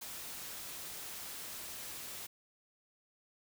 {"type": "noise", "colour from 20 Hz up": "white", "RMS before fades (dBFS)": -45, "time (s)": [0.01, 2.27], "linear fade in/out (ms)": 10, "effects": []}